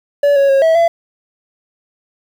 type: tone with pitch steps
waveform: triangle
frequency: 573 / 555 / 544 / 649 / 674 Hz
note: D5 / C#5 / C#5 / E5 / E5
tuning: -43 / +2 / -33 / -27 / +38 cents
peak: -6 dBFS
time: 0.23-0.88 s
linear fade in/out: 5 ms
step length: 130 ms
effects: 7-bit